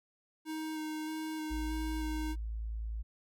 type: tone with vibrato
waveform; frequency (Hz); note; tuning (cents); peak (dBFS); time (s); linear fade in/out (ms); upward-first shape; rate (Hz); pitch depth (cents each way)
square; 312.3; D#4; +7; -37; 0.45-2.36; 50; square; 1.6; 11
type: tone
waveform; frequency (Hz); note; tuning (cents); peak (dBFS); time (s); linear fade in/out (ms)
sine; 55; A1; 0; -35; 1.5-3.03; 20
effects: none